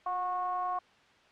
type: ring-modulated tone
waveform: triangle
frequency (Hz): 185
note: F#3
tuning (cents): 0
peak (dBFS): -25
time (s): 0.06-0.79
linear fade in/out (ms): 5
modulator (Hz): 910
effects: white hiss -61 dBFS RMS until 1.31 s + low-pass 3000 Hz 12 dB/octave